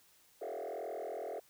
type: tone with frequency modulation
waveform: sine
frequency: 554.4 Hz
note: C#5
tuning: in tune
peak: -36 dBFS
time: 0.41-1.4 s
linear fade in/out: 10 ms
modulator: 41.5 Hz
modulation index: 4.1
effects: tanh soft clip ceiling -37 dBFS + white hiss -66 dBFS RMS until 1.49 s